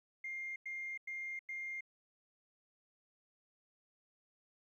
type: tone bursts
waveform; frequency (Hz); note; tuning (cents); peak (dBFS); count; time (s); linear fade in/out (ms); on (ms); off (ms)
sine; 2114; C7; +17; -39; 4; 0.24-1.808; 5; 320; 96
effects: tanh soft clip ceiling -35 dBFS + 13-bit